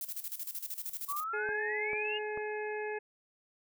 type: noise with tremolo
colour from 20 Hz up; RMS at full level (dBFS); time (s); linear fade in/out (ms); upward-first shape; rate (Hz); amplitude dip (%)
violet; -38; 0.01-1.24; 2; square; 13; 75
type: exponential sweep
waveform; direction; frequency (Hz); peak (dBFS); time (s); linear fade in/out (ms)
sine; up; 1108.7 to 2898; -34; 1.08-2.19; 20
type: harmonic tone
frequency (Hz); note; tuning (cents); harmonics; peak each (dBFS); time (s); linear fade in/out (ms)
423.9; G#4; +35; 1 / 2 / 4 / 5 / 6; -36 / -42 / -42 / -49 / -47; 1.33-2.99; 10
type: click train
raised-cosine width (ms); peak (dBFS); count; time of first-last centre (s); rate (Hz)
1; -30; 3; 1.49-2.375; 2.26
effects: none